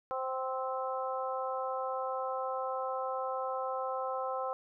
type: harmonic tone with a mistuned harmonic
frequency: 261.6 Hz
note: C4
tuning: in tune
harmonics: 2 / 3 / 4 / 5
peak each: -36 / -38 / -39 / -40 dBFS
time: 0.11-4.53 s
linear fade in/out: 0 ms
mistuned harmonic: 3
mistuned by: -18 cents
effects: none